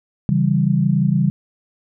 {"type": "chord", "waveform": "sine", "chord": "C# diminished", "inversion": "none", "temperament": "equal", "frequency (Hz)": [138.59, 164.81, 196], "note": ["C#3", "E3", "G3"], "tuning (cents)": [0, 0, 0], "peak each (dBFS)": -18, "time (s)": [0.29, 1.3], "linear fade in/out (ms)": 0, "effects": []}